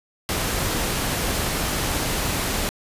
pink noise, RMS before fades -24 dBFS, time 0.29-2.69 s, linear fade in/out 0 ms, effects resampled to 32000 Hz

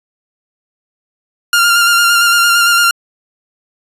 sawtooth tone with vibrato, 1396.9 Hz, F6, in tune, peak -4 dBFS, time 1.53-2.91 s, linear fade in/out 2 ms, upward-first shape square, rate 8.8 Hz, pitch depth 19 cents each way, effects resampled to 32000 Hz

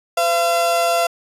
35% pulse tone pair together, 510 / 681.5 Hz, C5 / F5, -44 / -43 cents, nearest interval perfect fourth, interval 501 cents, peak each -22 / -14 dBFS, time 0.17-1.07 s, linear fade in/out 5 ms, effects resampled to 32000 Hz

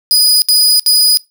sawtooth tone bursts, 4957 Hz, D#8, 7 cents flat, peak -4 dBFS, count 3, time 0.11-1.172 s, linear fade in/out 0 ms, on 310 ms, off 66 ms, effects noise-tail reverb RT60 0.2 s tail -21 dB re dry

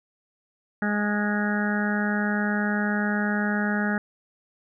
harmonic tone, 207.7 Hz, G#3, in tune, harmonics 1 / 2 / 3 / 4 / 6 / 7 / 8 / 9, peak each -24 / -35 / -35 / -34 / -38 / -31 / -31 / -36 dBFS, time 0.82-3.98 s, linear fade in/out 2 ms, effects none

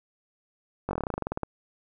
slowing click train, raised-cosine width 1 ms, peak -15 dBFS, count 16, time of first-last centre 0.89-1.433 s, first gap 20 ms, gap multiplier 1.08, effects none

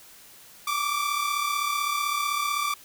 sawtooth tone pair together, 1150.2 / 1186 Hz, D6 / D6, -36 / +17 cents, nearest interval minor second, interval 53 cents, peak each -24 / -24 dBFS, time 0.67-2.74 s, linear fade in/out 5 ms, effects white hiss -50 dBFS RMS until 2.84 s

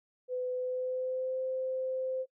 sine tone with pitch glide, 503 to 519.2 Hz, B4 to C5, +32 to -13 cents, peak -31 dBFS, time 0.28-2.26 s, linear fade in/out 50 ms, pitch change +55 cents, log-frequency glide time 0.52-1.41 s, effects noise-tail reverb RT60 0.1 s tail -20 dB re dry

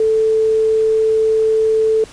sine tone, 440 Hz, A4, in tune, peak -11 dBFS, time 0-2.04 s, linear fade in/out 2 ms, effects pink hiss -39 dBFS RMS until 2.12 s + resampled to 22050 Hz

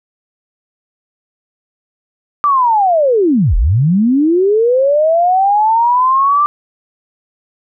sine linear two-way sweep, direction down then up, 1189 to 34.11 to 1189 Hz, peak -8 dBFS, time 2.44-6.46 s, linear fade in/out 0 ms, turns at 3.56 s, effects none

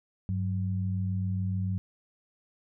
sine tone pair together, 98 / 185 Hz, G2 / F#3, 0 / 0 cents, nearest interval major seventh, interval 1100 cents, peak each -28 / -33 dBFS, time 0.29-1.78 s, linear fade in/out 0 ms, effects none

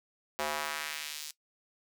square tone with high-pass filter sweep, 75.3 Hz, D2, 44 cents sharp, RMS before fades -37 dBFS, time 0.39-1.31 s, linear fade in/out 0 ms, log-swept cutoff 580 to 5100 Hz, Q 1, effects noise-tail reverb RT60 0.1 s tail -18 dB re dry

